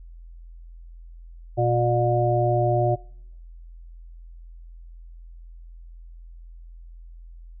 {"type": "harmonic tone", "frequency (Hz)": 119.8, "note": "A#2", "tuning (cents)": 48, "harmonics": [1, 3, 5, 6], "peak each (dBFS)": [-22, -25, -24, -25], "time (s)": [1.57, 2.96], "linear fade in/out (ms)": 20, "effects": ["noise-tail reverb RT60 0.7 s tail -24 dB re dry", "added 42 Hz sine -40 dBFS peak until 7.6 s"]}